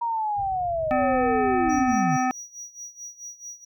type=linear sweep; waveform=sine; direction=down; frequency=950 to 138.59 Hz; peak=-23 dBFS; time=0.01-2.17 s; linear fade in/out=10 ms
type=low-pass noise; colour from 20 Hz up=white; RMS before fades=-41 dBFS; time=0.36-1.96 s; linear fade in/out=10 ms; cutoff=130 Hz; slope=48 dB/octave
type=harmonic tone; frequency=255.1 Hz; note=C4; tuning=44 cents flat; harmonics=1 / 3 / 5 / 7 / 9 / 10; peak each=-25 / -23 / -30 / -33 / -38 / -42 dBFS; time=0.91-2.31 s; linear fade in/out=0 ms
type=tone with tremolo; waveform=triangle; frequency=5790 Hz; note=F#8; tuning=38 cents flat; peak=-33 dBFS; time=1.69-3.65 s; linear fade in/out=10 ms; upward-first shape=sine; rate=4.6 Hz; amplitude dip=85%
effects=none